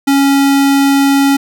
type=tone; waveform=square; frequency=277.2 Hz; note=C#4; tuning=in tune; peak=-8 dBFS; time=0.07-1.37 s; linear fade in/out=10 ms; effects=none